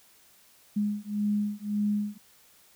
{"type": "beating tone pair", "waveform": "sine", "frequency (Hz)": [206.5, 208.3], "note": ["G#3", "G#3"], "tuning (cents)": [-10, 5], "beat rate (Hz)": 1.8, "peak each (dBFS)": -29, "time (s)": [0.76, 2.18], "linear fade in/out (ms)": 10, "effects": ["white hiss -59 dBFS RMS until 2.75 s"]}